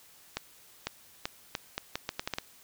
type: accelerating click train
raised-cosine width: 0.2 ms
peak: -14 dBFS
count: 11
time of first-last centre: 0.37-2.385 s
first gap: 500 ms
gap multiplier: 0.77
effects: white hiss -57 dBFS RMS until 2.63 s